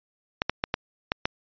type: clicks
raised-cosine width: 0.3 ms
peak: -7 dBFS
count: 6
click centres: 0.419 / 0.496 / 0.639 / 0.741 / 1.119 / 1.255 s
effects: resampled to 11025 Hz